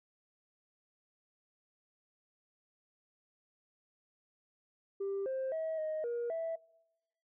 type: tone with pitch steps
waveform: sine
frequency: 394.1 / 527 / 641 / 624 / 474.7 / 657 Hz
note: G4 / C5 / E5 / D#5 / A#4 / E5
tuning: +9 / +12 / -49 / +5 / +31 / -6 cents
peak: -32 dBFS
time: 5-6.56 s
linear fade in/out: 10 ms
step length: 260 ms
effects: noise-tail reverb RT60 0.9 s tail -25 dB re dry + tanh soft clip ceiling -31 dBFS